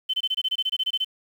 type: tone bursts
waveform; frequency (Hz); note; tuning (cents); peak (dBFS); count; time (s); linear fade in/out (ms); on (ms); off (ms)
sine; 3062; G7; -41; -21; 14; 0.09-1.047; 10; 47; 23
effects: 8-bit